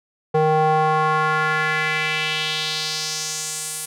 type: tone with band-pass filter sweep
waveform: square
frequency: 155.56 Hz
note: D#3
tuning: in tune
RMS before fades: -21 dBFS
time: 0.34-3.86 s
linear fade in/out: 10 ms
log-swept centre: 590 to 10000 Hz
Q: 2.4
effects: none